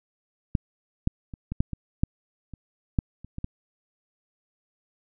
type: clicks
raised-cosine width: 5 ms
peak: -9 / -9 / -25 / -18 / -9 / -19 / -8 / -27 / -9 / -29 / -21 / -17 dBFS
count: 12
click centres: 0.552 / 1.074 / 1.338 / 1.52 / 1.605 / 1.733 / 2.035 / 2.537 / 2.988 / 3.246 / 3.384 / 3.444 s
effects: none